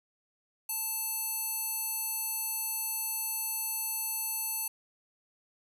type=tone with band-pass filter; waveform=square; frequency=880 Hz; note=A5; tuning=in tune; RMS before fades=-34 dBFS; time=0.69-4.68 s; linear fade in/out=5 ms; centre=11000 Hz; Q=3.5; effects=none